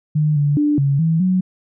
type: tone with pitch steps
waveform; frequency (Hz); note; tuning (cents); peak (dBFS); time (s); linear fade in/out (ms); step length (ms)
sine; 151.8 / 144.9 / 295.5 / 139.5 / 162.6 / 185; D#3 / D3 / D4 / C#3 / E3 / F#3; -42 / -23 / +11 / +11 / -23 / 0; -13; 0.15-1.41; 10; 210
effects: none